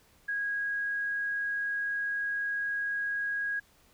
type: tone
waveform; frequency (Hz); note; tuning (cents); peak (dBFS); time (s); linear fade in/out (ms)
sine; 1646; G#6; -16; -29; 0.28-3.6; 10
effects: pink hiss -63 dBFS RMS until 3.93 s